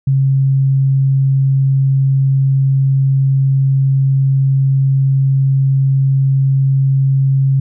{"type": "tone", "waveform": "sine", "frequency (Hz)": 135.4, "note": "C#3", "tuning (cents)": -40, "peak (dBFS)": -9, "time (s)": [0.07, 7.6], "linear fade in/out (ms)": 5, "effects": []}